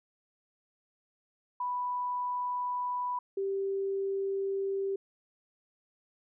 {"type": "tone pair in turn", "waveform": "sine", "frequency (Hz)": [987.8, 391.2], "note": ["B5", "G4"], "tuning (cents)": [0, -4], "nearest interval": "octave + major third", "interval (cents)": 1604, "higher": "first", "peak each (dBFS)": [-30, -29], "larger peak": "second", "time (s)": [[1.6, 3.19], [3.37, 4.96]], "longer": "neither", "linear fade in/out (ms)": 5, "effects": []}